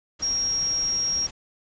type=tone in noise; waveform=sine; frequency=5600 Hz; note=F8; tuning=4 cents sharp; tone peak=-22 dBFS; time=0.22-1.27 s; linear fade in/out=10 ms; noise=pink; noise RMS=-40 dBFS; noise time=0.19-1.31 s; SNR=+15 dB; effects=resampled to 16000 Hz